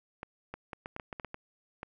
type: clicks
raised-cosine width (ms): 0.5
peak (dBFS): -24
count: 11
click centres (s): 0.231 / 0.54 / 0.732 / 0.859 / 0.964 / 0.998 / 1.128 / 1.198 / 1.247 / 1.344 / 1.831
effects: none